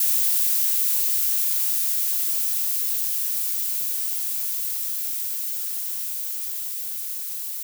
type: noise with level ramp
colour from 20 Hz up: violet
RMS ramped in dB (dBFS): -20 to -31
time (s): 0-7.63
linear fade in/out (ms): 5
effects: none